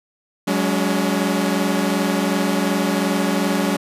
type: chord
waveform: sawtooth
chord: F# suspended second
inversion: none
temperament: equal with one note detuned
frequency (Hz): 185 / 207.7 / 283.8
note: F#3 / G#3 / C#4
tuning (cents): 0 / 0 / +41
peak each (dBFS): -18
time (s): 0.47-3.77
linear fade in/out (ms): 10
effects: resampled to 32000 Hz